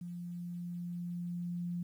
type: tone with level ramp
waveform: sine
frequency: 174.61 Hz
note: F3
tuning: in tune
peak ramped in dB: -40 to -34 dBFS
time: 0.01-1.83 s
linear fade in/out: 5 ms
effects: 11-bit